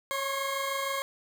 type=tone pair together; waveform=20% pulse; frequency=550 / 1073.6 Hz; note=C#5 / C6; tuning=-14 / +44 cents; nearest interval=octave; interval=1158 cents; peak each=-27 / -28 dBFS; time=0.11-1.02 s; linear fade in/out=0 ms; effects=none